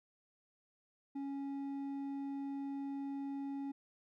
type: tone with hard clipping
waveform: sine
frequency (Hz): 277.2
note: C#4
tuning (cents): 0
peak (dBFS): -40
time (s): 1.15-3.72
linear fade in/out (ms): 10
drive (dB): 5
effects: none